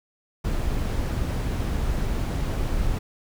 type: noise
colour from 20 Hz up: brown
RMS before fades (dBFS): -25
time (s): 0.44-2.99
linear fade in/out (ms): 10
effects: none